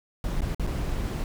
brown noise with dropouts, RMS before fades -28 dBFS, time 0.24-1.24 s, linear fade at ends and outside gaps 1 ms, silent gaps 0.407-0.418 / 0.547-0.596 / 0.667-0.672 s, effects none

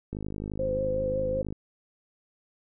click train, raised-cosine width 3 ms, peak -22 dBFS, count 73, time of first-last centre 0.13-1.525 s, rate 51.6 Hz
sine tone with vibrato, 520 Hz, C5, 11 cents flat, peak -26 dBFS, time 0.59-1.42 s, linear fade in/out 5 ms, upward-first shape sine, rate 5.4 Hz, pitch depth 26 cents each way
effects none

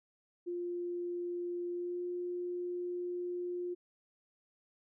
sine tone with pitch glide, 350.6 to 354.5 Hz, F4 to F4, +7 to +26 cents, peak -35 dBFS, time 0.46-3.75 s, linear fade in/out 20 ms, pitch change +19 cents, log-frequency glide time 1.72-2.03 s, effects none

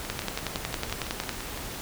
two click trains, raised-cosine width 0.2 ms, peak -18 / -11 dBFS, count 10 / 14, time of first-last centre 0.05-1.575 / 0.1-1.293 s, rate 5.9 / 10.9 Hz, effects pink hiss -37 dBFS RMS until 1.81 s

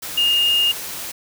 sine tone in noise, 2835 Hz, F7, 25 cents sharp, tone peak -14 dBFS, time 0.17-0.72 s, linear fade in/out 10 ms, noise white, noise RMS -30 dBFS, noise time 0.02-1.12 s, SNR +13 dB, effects none

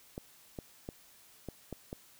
clicks, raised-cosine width 2 ms, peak -26 dBFS, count 6, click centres 0.179 / 0.588 / 0.889 / 1.487 / 1.727 / 1.929 s, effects white hiss -60 dBFS RMS until 2.19 s

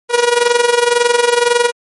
sawtooth tone with amplitude modulation, 480 Hz, B4, 49 cents flat, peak -3 dBFS, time 0.09-1.72 s, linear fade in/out 50 ms, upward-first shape sine, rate 21.9 Hz, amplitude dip 75%, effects MP3 48 kbps

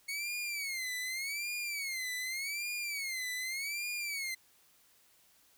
sawtooth tone with vibrato, 2200 Hz, C#7, 14 cents flat, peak -32 dBFS, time 0.08-4.35 s, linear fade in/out 10 ms, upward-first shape sine, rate 0.85 Hz, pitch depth 170 cents each way, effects white hiss -66 dBFS RMS until 5.57 s

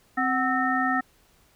harmonic tone with a mistuned harmonic, 261.6 Hz, C4, in tune, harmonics 1 / 3 / 5 / 7, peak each -27 / -27 / -27 / -27 dBFS, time 0.17-1.01 s, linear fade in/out 10 ms, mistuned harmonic 3, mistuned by -87 cents, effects pink hiss -61 dBFS RMS until 1.55 s

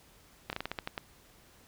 slowing click train, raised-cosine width 0.3 ms, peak -18 dBFS, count 9, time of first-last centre 0.5-0.978 s, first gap 29 ms, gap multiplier 1.2, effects pink hiss -60 dBFS RMS until 1.67 s

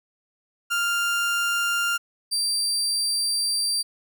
30% pulse tone pair in turn, 1396.9 / 4699 Hz, F6 / D8, 0 / 0 cents, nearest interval octave + major sixth, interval 2100 cents, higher second, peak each -19 dBFS, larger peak neither, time 0.7-1.98 / 2.31-3.83 s, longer second, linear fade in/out 20 ms, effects none

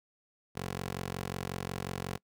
15% pulse tone with high-pass filter, 45.53 Hz, F#1, 27 cents flat, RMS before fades -38 dBFS, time 0.55-2.18 s, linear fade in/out 20 ms, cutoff 140 Hz, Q 0.55, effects noise-tail reverb RT60 0.1 s tail -25 dB re dry

